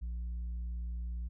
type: tone with tanh clipping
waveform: sine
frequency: 58.8 Hz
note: A#1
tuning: 16 cents sharp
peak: -36 dBFS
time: 0.01-1.29 s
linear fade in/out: 20 ms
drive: 3 dB
effects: none